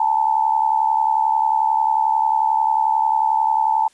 sine tone with amplitude modulation, 880 Hz, A5, in tune, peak -11 dBFS, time 0-3.88 s, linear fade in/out 5 ms, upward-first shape sine, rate 71.2 Hz, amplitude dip 80%, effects white hiss -56 dBFS RMS until 3.93 s + resampled to 22050 Hz

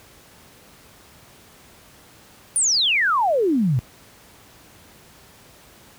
sine exponential sweep, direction down, 9740 to 115.1 Hz, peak -16 dBFS, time 2.56-3.79 s, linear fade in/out 0 ms, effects pink hiss -49 dBFS RMS until 5.98 s + high-pass 60 Hz 12 dB/octave

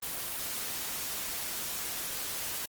white noise, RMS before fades -36 dBFS, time 0.02-2.66 s, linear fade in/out 10 ms, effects Opus 24 kbps

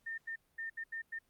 sine tone bursts at uneven times, 1812 Hz, A#6, 50 cents flat, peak -38 dBFS, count 6, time 0.06-0.18 / 0.27-0.36 / 0.58-0.7 / 0.77-0.84 / 0.92-1.02 / 1.12-1.19 s, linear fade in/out 10 ms, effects pink hiss -75 dBFS RMS until 1.29 s + Opus 48 kbps

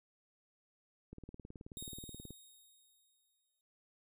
click train, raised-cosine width 3 ms, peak -36 dBFS, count 23, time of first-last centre 1.13-2.306 s, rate 18.7 Hz
10% pulse tone with exponential decay, 3729 Hz, A#7, in tune, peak -36 dBFS, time 1.77-3.61 s, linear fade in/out 1 ms, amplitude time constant 400 ms
effects none

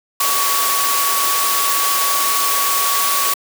sine tone in noise, 1126 Hz, C#6, 27 cents sharp, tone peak -19 dBFS, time 0.2-3.34 s, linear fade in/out 5 ms, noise white, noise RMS -18 dBFS, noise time 0.2-3.34 s, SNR -4 dB, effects high-pass 400 Hz 12 dB/octave

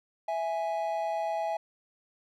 triangle tone pair together, 659.3 / 830.7 Hz, E5 / G#5, 0 / 0 cents, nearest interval major third, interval 400 cents, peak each -29 / -30 dBFS, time 0.28-1.57 s, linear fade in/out 5 ms, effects none

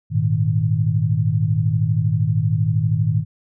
sine chord, Ab suspended second, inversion none, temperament equal, 103.83 / 116.54 / 155.56 Hz, Ab2 / Bb2 / Eb3, 0 / 0 / 0 cents, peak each -20 dBFS, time 0.1-3.25 s, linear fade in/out 50 ms, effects none

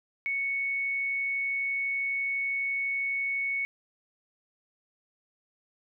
sine tone, 2217 Hz, C#7, in tune, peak -27 dBFS, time 0.26-3.65 s, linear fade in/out 0 ms, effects none

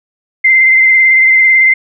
sine tone with vibrato, 2078 Hz, C7, 12 cents flat, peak -4 dBFS, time 0.44-1.74 s, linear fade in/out 10 ms, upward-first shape triangle, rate 18 Hz, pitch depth 30 cents each way, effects none

